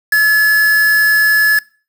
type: tone with quantisation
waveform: triangle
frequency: 1711 Hz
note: A6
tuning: 49 cents flat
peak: -6 dBFS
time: 0.12-1.59 s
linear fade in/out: 5 ms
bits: 3
effects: noise-tail reverb RT60 0.4 s tail -24 dB re dry